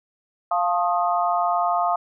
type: chord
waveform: sine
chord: F dominant seventh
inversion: none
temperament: equal with one note detuned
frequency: 698.5 / 880 / 1071.6 / 1244.5 Hz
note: F5 / A5 / C6 / Eb6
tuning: 0 / 0 / +41 / 0 cents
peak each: -21 / -27 / -27 / -25 dBFS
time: 0.51-1.96 s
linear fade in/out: 5 ms
effects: none